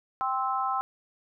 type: chord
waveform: sine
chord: C major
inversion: second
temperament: just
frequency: 784.9 / 1046.5 / 1308.1 Hz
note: G5 / C6 / E6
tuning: +2 / 0 / -14 cents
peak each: -30 dBFS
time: 0.21-0.81 s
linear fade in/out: 0 ms
effects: none